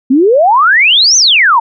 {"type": "exponential two-way sweep", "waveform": "sine", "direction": "up then down", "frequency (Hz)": [246.9, 6370, 870], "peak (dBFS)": -4, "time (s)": [0.1, 1.6], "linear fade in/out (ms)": 10, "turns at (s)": 1.17, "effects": []}